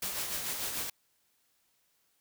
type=noise with tremolo; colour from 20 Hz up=white; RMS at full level=-34 dBFS; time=0.02-0.9 s; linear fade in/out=5 ms; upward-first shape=sine; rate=6.8 Hz; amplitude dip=40%; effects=white hiss -73 dBFS RMS until 2.2 s